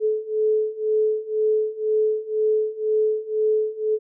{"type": "beating tone pair", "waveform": "sine", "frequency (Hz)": [430.5, 432.5], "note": ["A4", "A4"], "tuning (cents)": [-38, -30], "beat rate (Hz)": 2, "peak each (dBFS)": [-23, -21], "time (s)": [0, 3.99], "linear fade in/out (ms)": 50, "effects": []}